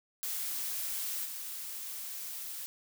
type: noise with level steps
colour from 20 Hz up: blue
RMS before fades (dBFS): -36 / -41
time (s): 0.23-2.66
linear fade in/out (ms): 0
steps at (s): 1.24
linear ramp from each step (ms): 20
effects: none